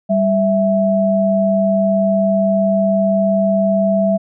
sine tone pair together, 196.28 / 659.3 Hz, G3 / E5, +2 / 0 cents, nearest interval octave + major sixth, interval 2098 cents, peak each -15 / -14 dBFS, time 0.09-4.18 s, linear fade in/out 20 ms, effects none

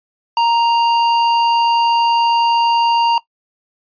square tone, 932.3 Hz, A#5, in tune, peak -12 dBFS, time 0.37-3.18 s, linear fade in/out 2 ms, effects noise-tail reverb RT60 0.1 s tail -18 dB re dry + resampled to 11025 Hz

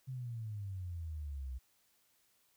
sine exponential sweep, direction down, 133.1 to 62.1 Hz, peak -39 dBFS, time 0.07-1.59 s, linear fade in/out 20 ms, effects white hiss -73 dBFS RMS until 2.56 s

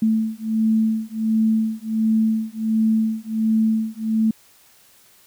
sine beating tone pair, 220 / 221.4 Hz, A3 / A3, 0 / +11 cents, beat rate 1.4 Hz, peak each -20 dBFS, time 0.02-4.31 s, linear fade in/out 5 ms, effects white hiss -53 dBFS RMS until 5.26 s

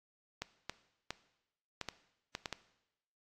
clicks, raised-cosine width 0.2 ms, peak -20 dBFS, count 8, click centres 0.42 / 0.696 / 1.106 / 1.813 / 1.887 / 2.351 / 2.458 / 2.527 s, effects noise-tail reverb RT60 0.9 s tail -17 dB re dry + AAC 64 kbps

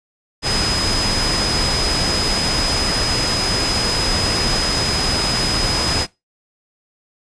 sine tone in noise, 5030 Hz, D#8, 18 cents sharp, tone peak -20 dBFS, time 0.42-6.07 s, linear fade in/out 50 ms, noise pink, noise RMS -20 dBFS, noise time 0.42-6.07 s, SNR -3 dB, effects noise-tail reverb RT60 0.2 s tail -19 dB re dry + resampled to 22050 Hz

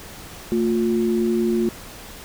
sine tone pair together, 225.3 / 354.1 Hz, A3 / F4, +41 / +24 cents, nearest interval minor sixth, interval 783 cents, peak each -20 dBFS, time 0.52-1.69 s, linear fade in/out 0 ms, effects pink hiss -39 dBFS RMS until 2.24 s

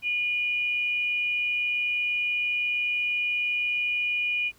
sine tone pair together, 2443 / 2943 Hz, D#7 / F#7, -32 / -10 cents, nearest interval minor third, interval 322 cents, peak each -24 / -36 dBFS, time 0.02-4.52 s, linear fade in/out 50 ms, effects pink hiss -59 dBFS RMS until 4.58 s

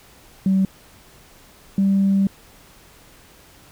sine tone pair in turn, 191.4 / 195.65 Hz, G3 / G3, -41 / -3 cents, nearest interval unison, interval 38 cents, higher second, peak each -13 dBFS, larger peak neither, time 0.46-0.65 / 1.78-2.27 s, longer second, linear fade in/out 2 ms, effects tanh soft clip ceiling -10 dBFS + pink hiss -49 dBFS RMS until 3.71 s

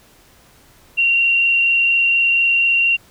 sine tone with frequency modulation, 2753 Hz, F7, 25 cents flat, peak -12 dBFS, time 0.97-2.97 s, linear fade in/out 20 ms, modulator 24.2 Hz, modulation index 1.1, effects pink hiss -50 dBFS RMS until 3.1 s

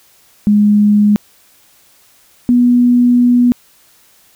sine tone pair in turn, 207.7 / 244.1 Hz, G#3 / B3, 0 / -20 cents, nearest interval minor third, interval 280 cents, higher second, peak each -6 dBFS, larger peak neither, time 0.47-1.16 / 2.49-3.52 s, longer second, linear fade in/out 0 ms, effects white hiss -49 dBFS RMS until 4.35 s

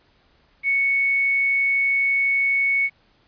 sine tone with quantisation, 2217 Hz, C#7, in tune, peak -17 dBFS, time 0.63-2.9 s, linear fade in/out 50 ms, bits 7, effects pink hiss -60 dBFS RMS until 3.27 s + resampled to 11025 Hz

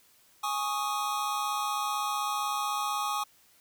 square chord, Ab suspended fourth, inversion none, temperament equal, 830.6 / 1108.7 / 1244.5 Hz, Ab5 / Db6 / Eb6, 0 / 0 / 0 cents, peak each -34 dBFS, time 0.43-3.24 s, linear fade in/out 10 ms, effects white hiss -62 dBFS RMS until 3.6 s

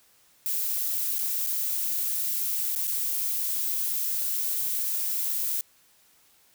violet noise with dropouts, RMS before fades -28 dBFS, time 0.46-5.61 s, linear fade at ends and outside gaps 0 ms, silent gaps 1.184-1.19 / 1.464-1.471 / 2.751-2.76 / 2.871-2.877 s, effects white hiss -61 dBFS RMS until 6.54 s

